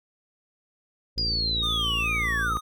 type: harmonic tone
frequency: 56.7 Hz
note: A#1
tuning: 47 cents flat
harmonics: 1 / 2 / 3 / 4 / 5 / 6 / 7 / 8 / 9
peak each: -31 / -37 / -41 / -43 / -45 / -47 / -48 / -49 / -50 dBFS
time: 1.16-2.59 s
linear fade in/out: 20 ms
type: linear sweep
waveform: sine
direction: down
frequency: 4931 to 1177 Hz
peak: -24 dBFS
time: 1.18-2.57 s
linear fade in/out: 0 ms
type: tone with vibrato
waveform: square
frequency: 1186 Hz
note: D6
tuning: 17 cents sharp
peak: -33 dBFS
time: 1.62-2.61 s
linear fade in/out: 20 ms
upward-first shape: sine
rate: 2.4 Hz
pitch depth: 94 cents each way
effects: none